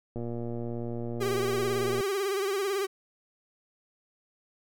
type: click train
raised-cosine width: 2 ms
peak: -23 dBFS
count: 219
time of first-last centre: 0.16-2.007 s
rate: 118 Hz
type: tone with vibrato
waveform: 45% pulse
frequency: 393.9 Hz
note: G4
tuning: 8 cents sharp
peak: -27 dBFS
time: 1.2-2.87 s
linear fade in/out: 20 ms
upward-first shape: sine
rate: 18 Hz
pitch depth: 73 cents each way
effects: none